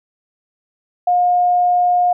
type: tone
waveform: sine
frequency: 714 Hz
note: F5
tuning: 38 cents sharp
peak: -11 dBFS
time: 1.07-2.13 s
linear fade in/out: 5 ms
effects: none